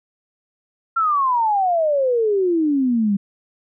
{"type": "exponential sweep", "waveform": "sine", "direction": "down", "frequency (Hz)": [1373, 194], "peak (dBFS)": -15, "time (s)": [0.96, 3.17], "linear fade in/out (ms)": 10, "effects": []}